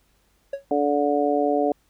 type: tone with exponential decay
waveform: triangle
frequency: 554.4 Hz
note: C#5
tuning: in tune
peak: -20 dBFS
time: 0.53-0.65 s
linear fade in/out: 5 ms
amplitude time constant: 25 ms
type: harmonic tone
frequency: 145 Hz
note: D3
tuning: 22 cents flat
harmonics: 2 / 3 / 4 / 5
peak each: -24 / -24 / -24 / -24 dBFS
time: 0.71-1.72 s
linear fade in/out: 2 ms
effects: added 50 Hz sine -65 dBFS peak until 1.89 s + pink hiss -65 dBFS RMS until 1.89 s